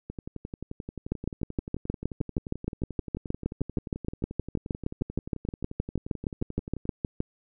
two click trains, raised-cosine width 3 ms, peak -14 / -23 dBFS, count 40 / 78, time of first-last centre 1.12-7.204 / 0.1-6.854 s, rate 6.41 / 11.4 Hz, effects none

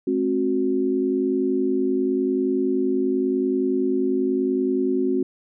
sine tone cluster, 215.6 / 266 / 366.9 Hz, A3 / C4 / F#4, -35 / +29 / -15 cents, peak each -29 / -22 / -22 dBFS, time 0.07-5.23 s, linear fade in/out 5 ms, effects none

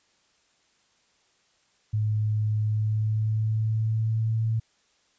sine tone with pitch glide, 107.1 to 111.97 Hz, A2 to A2, -46 to +31 cents, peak -22 dBFS, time 1.93-4.6 s, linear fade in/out 10 ms, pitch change +77 cents, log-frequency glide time 2.63-4.42 s, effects white hiss -66 dBFS RMS until 5.18 s + resampled to 16000 Hz

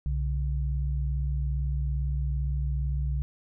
sine tone pair together, 63.3 / 140.92 Hz, B1 / C#3, +43 / +29 cents, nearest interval octave + major second, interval 1386 cents, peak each -26 / -32 dBFS, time 0.06-3.22 s, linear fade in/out 0 ms, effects none

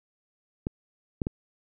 clicks, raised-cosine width 3 ms, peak -15 dBFS, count 3, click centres 0.669 / 1.218 / 1.269 s, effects none

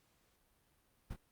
brown noise with echo, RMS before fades -42 dBFS, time 1.1-1.14 s, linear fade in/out 10 ms, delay 25 ms, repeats 1, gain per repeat -7 dB, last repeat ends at 1.165 s, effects pink hiss -74 dBFS RMS until 1.31 s + Opus 48 kbps

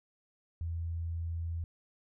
sine tone, 83.5 Hz, E2, 23 cents sharp, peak -33 dBFS, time 0.61-1.64 s, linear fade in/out 0 ms, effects none

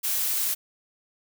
blue noise, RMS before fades -26 dBFS, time 0.03-0.55 s, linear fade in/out 20 ms, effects none

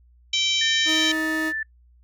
harmonic tone, 775 Hz, G5, 20 cents flat, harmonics 3 / 4 / 5 / 6 / 7 / 8 / 9, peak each -28 / -22 / -25 / -37 / -31 / -34 / -34 dBFS, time 0.33-1.12 s, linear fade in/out 5 ms
sine tone with pitch glide, 1800 to 1763 Hz, A6 to A6, +39 to +3 cents, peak -25 dBFS, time 0.61-1.63 s, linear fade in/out 5 ms, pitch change -36 cents, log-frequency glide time 0.92-1.06 s
40% pulse tone, 316 Hz, D#4, 27 cents sharp, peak -24 dBFS, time 0.85-1.53 s, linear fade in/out 50 ms
effects noise-tail reverb RT60 0.1 s tail -24 dB re dry + added 60 Hz sine -52 dBFS peak until 2.03 s

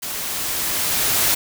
white noise with level ramp, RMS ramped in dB -28 to -17 dBFS, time 0.02-1.35 s, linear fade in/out 10 ms, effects none

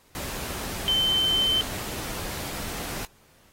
sine tone in noise, 3085 Hz, G7, 28 cents flat, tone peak -20 dBFS, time 0.88-1.61 s, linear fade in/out 0 ms, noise pink, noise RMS -34 dBFS, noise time 0.15-3.05 s, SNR +11 dB, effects pink hiss -59 dBFS RMS until 3.52 s + AAC 48 kbps

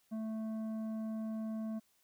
triangle tone with tanh clipping, 220 Hz, A3, in tune, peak -38 dBFS, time 0.11-1.8 s, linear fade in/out 20 ms, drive 13 dB, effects white hiss -73 dBFS RMS until 2.03 s

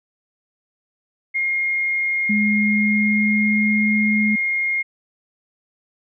sine tone, 2136 Hz, C7, 35 cents sharp, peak -18 dBFS, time 1.34-4.83 s, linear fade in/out 20 ms
sine tone with pitch glide, 209.1 to 212.1 Hz, G#3 to G#3, +12 to +37 cents, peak -17 dBFS, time 2.29-4.36 s, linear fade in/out 10 ms, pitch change +25 cents, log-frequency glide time 2.63-3.93 s
effects none

